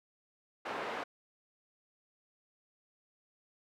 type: band-pass noise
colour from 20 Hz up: pink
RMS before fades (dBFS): -39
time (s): 0.65-1.04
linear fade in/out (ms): 10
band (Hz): 420 to 1900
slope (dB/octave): 12
effects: none